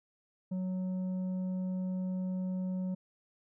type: tone with tanh clipping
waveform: sine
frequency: 185 Hz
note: F#3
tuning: in tune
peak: -33 dBFS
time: 0.51-2.95 s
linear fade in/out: 10 ms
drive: 6 dB
effects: none